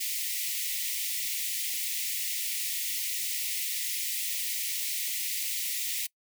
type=high-pass noise; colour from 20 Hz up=white; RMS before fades=-32 dBFS; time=0-6.07 s; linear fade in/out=10 ms; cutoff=1900 Hz; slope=96 dB/octave; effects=noise-tail reverb RT60 0.1 s tail -23 dB re dry